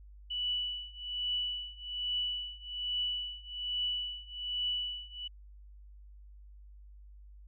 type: tone with tremolo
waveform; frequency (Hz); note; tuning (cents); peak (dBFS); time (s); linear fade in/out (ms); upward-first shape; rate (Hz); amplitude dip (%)
sine; 2960; F#7; 0; -29; 0.3-5.28; 10; triangle; 1.2; 95
effects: added 50 Hz sine -50 dBFS peak until 7.47 s